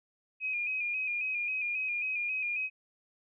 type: tone with vibrato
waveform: sine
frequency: 2475 Hz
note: D#7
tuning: 10 cents flat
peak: -30 dBFS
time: 0.4-2.7 s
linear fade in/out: 50 ms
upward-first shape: square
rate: 3.7 Hz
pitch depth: 41 cents each way
effects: none